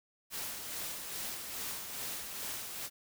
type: noise with tremolo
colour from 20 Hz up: white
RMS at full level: -39 dBFS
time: 0.3-2.9 s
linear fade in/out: 50 ms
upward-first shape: sine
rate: 2.4 Hz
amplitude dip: 40%
effects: none